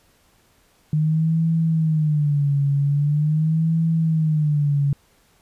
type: tone with vibrato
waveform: sine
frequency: 151.7 Hz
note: D#3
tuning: 44 cents flat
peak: -16 dBFS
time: 0.93-4.93 s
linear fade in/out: 2 ms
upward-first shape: sine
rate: 0.43 Hz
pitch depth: 130 cents each way
effects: pink hiss -59 dBFS RMS until 5.41 s + resampled to 32000 Hz